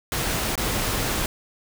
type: noise with dropouts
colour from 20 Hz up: pink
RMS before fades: -25 dBFS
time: 0.12-1.26 s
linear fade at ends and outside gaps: 1 ms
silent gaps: 0.555-0.577 s
effects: none